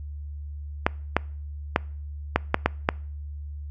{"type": "clicks", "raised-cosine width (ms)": 0.5, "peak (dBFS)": -3, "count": 7, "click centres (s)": [0.865, 1.166, 1.761, 2.36, 2.544, 2.66, 2.889], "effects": ["noise-tail reverb RT60 0.5 s tail -25 dB re dry", "added 73 Hz sine -33 dBFS peak until 3.7 s"]}